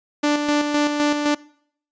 sawtooth tone with tremolo, 294.3 Hz, D4, 4 cents sharp, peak -12 dBFS, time 0.23-1.35 s, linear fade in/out 10 ms, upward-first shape square, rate 3.9 Hz, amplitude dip 45%, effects noise-tail reverb RT60 0.6 s tail -22 dB re dry + resampled to 16000 Hz

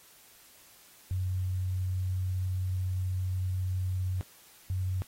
sine tone pair in turn, 92.5 / 92.89 Hz, F#2 / F#2, 0 / +7 cents, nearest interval unison, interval 7 cents, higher second, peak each -28 / -28 dBFS, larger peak neither, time 1.11-4.21 / 4.7-5.02 s, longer first, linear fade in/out 0 ms, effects white hiss -57 dBFS RMS until 5.07 s + AAC 48 kbps

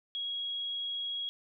sine tone, 3309 Hz, G#7, 7 cents flat, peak -33 dBFS, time 0.15-1.29 s, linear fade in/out 0 ms, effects none

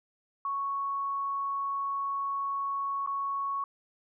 sine tone with dropouts, 1108.7 Hz, C#6, in tune, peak -29 dBFS, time 0.45-3.64 s, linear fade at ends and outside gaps 2 ms, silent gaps 3.063-3.073 s, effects none

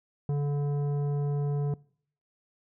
sine tone with tanh clipping, 144.1 Hz, D3, 33 cents flat, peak -27 dBFS, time 0.29-1.74 s, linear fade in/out 2 ms, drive 11 dB, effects noise-tail reverb RT60 0.6 s tail -24 dB re dry

